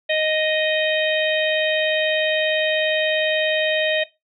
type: harmonic tone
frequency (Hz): 622.3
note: D#5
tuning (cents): 0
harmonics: 1 / 3 / 4 / 5 / 6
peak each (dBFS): -20 / -25 / -26 / -27 / -28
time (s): 0.09-4.04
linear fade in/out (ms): 10
effects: noise-tail reverb RT60 0.2 s tail -17 dB re dry